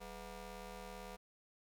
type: ring-modulated tone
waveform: 15% pulse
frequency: 230 Hz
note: A#3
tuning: 23 cents flat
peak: -38 dBFS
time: 0-1.17 s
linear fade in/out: 20 ms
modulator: 269 Hz
effects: none